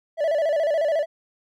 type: tone with vibrato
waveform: triangle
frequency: 618 Hz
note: D#5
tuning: 12 cents flat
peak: -17 dBFS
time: 0.17-1.06 s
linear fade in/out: 50 ms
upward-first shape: square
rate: 14 Hz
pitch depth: 100 cents each way
effects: none